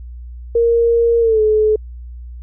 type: tone with pitch glide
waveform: sine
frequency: 466.2 to 430 Hz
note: A#4 to A4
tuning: 0 to -40 cents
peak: -10 dBFS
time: 0.55-1.76 s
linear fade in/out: 5 ms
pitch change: -140 cents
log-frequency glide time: 1.2-1.41 s
effects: added 60 Hz sine -29 dBFS peak until 2.42 s